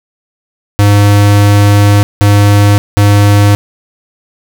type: tone bursts at uneven times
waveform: square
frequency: 102.2 Hz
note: G#2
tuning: 27 cents flat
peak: -4 dBFS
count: 3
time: 0.79-2.03 / 2.21-2.78 / 2.97-3.55 s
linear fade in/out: 0 ms
effects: none